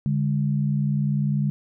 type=tone pair together; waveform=sine; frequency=144.71 / 204.8 Hz; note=D3 / G#3; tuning=-25 / -24 cents; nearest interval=tritone; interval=601 cents; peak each=-21 / -25 dBFS; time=0.06-1.5 s; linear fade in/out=0 ms; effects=none